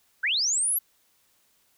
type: linear sweep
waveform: sine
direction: up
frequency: 1415 to 11840 Hz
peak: -22 dBFS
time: 0.23-0.79 s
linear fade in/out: 10 ms
effects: white hiss -66 dBFS RMS until 1.77 s